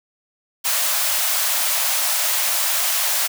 white high-pass noise, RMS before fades -20 dBFS, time 0.64-3.28 s, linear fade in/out 20 ms, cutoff 550 Hz, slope 96 dB/octave, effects none

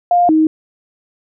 sine tone pair in turn, 704 / 314.3 Hz, F5 / D#4, +14 / +18 cents, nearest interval octave + major second, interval 1396 cents, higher first, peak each -8 dBFS, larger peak neither, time 0.11-0.29 / 0.29-0.47 s, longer neither, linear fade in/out 2 ms, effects none

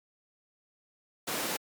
pink high-pass noise, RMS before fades -33 dBFS, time 1.27-1.57 s, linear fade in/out 10 ms, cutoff 270 Hz, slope 12 dB/octave, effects MP3 96 kbps

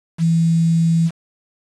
sine tone with quantisation, 165.4 Hz, E3, 6 cents sharp, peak -12 dBFS, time 0.18-1.11 s, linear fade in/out 50 ms, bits 6, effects resampled to 24000 Hz

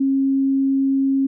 sine tone, 270.9 Hz, C#4, 40 cents flat, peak -15 dBFS, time 0-1.27 s, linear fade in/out 10 ms, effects none

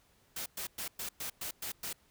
white noise bursts, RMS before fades -39 dBFS, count 8, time 0.36-1.93 s, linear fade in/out 5 ms, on 100 ms, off 110 ms, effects pink hiss -68 dBFS RMS until 2.1 s

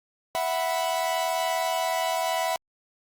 45% pulse chord, E suspended second, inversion none, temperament equal, 659.3 / 740 / 987.8 Hz, E5 / F#5 / B5, 0 / 0 / 0 cents, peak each -28 / -29 / -30 dBFS, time 0.35-2.56 s, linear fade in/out 0 ms, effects Opus 48 kbps

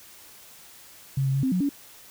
sine tone with pitch steps, 135.7 / 134.4 / 137 / 261.8 / 182.6 / 282.5 Hz, C#3 / C3 / C#3 / C4 / F#3 / C#4, -36 / +47 / -20 / +1 / -23 / +33 cents, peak -21 dBFS, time 1.17-1.692 s, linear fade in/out 5 ms, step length 87 ms, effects white hiss -49 dBFS RMS until 2.1 s

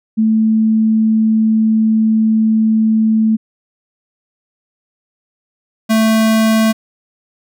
sine / square tone pair in turn, 220 / 221.1 Hz, A3 / A3, 0 / +9 cents, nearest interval unison, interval 9 cents, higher second, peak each -9 / -10 dBFS, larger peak first, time 0.17-3.37 / 5.89-6.73 s, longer first, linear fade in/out 20 ms, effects none

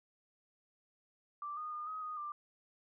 sine tone with pitch steps, 1174 / 1230 / 1216 / 1263 / 1240 / 1186 Hz, D6 / D#6 / D#6 / D#6 / D#6 / D6, -1 / -20 / -40 / +26 / -6 / +17 cents, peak -39 dBFS, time 1.42-2.32 s, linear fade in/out 2 ms, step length 150 ms, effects none

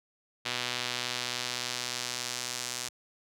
sawtooth tone with band-pass filter sweep, 123.47 Hz, B2, in tune, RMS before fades -35 dBFS, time 0.45-2.89 s, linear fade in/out 10 ms, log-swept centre 3500 to 6700 Hz, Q 1.2, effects none

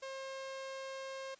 sawtooth tone, 535 Hz, C5, 38 cents sharp, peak -38 dBFS, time 0.02-1.35 s, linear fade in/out 10 ms, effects white hiss -64 dBFS RMS until 1.39 s + resampled to 16000 Hz

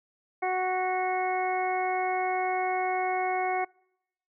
harmonic tone with a mistuned harmonic, 370 Hz, F#4, in tune, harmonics 1 / 2 / 3 / 4 / 5 / 6, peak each -32 / -27 / -37 / -41 / -41 / -35 dBFS, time 0.42-3.65 s, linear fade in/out 10 ms, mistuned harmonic 6, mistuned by -22 cents, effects noise-tail reverb RT60 0.8 s tail -26 dB re dry

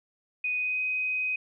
sine tone with pitch glide, 2489 to 2512 Hz, D#7 to D#7, 0 to +16 cents, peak -26 dBFS, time 0.44-1.36 s, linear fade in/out 5 ms, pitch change +16 cents, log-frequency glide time 0.55-0.81 s, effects none

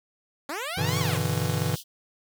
10% pulse linear two-way sweep, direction up then down, 264.5 to 1154 to 471.7 Hz, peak -22 dBFS, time 0.49-1.17 s, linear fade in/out 2 ms, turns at 0.99 s
square chord, E minor seventh, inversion first, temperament just, 98.89 / 123.61 / 148.33 / 164.81 Hz, G2 / B2 / D3 / E3, +16 / +2 / +18 / 0 cents, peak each -31 dBFS, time 0.77-1.76 s, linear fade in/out 10 ms
pink high-pass noise, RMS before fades -39 dBFS, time 0.84-1.84 s, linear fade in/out 50 ms, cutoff 2900 Hz, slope 96 dB/octave
effects none

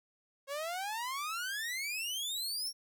sawtooth exponential sweep, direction up, 540 to 5640 Hz, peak -32 dBFS, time 0.47-2.73 s, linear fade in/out 50 ms, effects none

